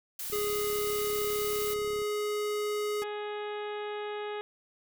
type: noise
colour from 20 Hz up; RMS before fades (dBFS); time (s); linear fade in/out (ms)
blue; -37; 0.19-1.74; 5
type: click train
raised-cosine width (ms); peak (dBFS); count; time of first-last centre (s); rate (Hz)
3; -36; 61; 0.3-2.019; 34.9
type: tone with pitch glide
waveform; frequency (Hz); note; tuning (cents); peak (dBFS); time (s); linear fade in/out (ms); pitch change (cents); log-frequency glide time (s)
square; 415.3 to 418.4; G#4 to G#4; 0 to +13; -30; 0.32-3.04; 10; +13; 0.43-1.7
type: harmonic tone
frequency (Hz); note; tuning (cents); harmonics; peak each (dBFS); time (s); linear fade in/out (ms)
417.5; G#4; +9; 1 / 2 / 3 / 4 / 5 / 6 / 7 / 8 / 9; -35 / -41 / -45 / -47 / -49 / -51 / -52 / -53 / -54; 3.02-4.41; 0
effects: none